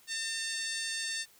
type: harmonic tone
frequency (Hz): 902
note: A5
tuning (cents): +43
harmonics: 2 / 3 / 4 / 5 / 6 / 7 / 8 / 9 / 10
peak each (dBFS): -38 / -44 / -41 / -40 / -44 / -44 / -46 / -43 / -46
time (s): 0.07-1.26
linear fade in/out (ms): 50
effects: white hiss -61 dBFS RMS until 1.39 s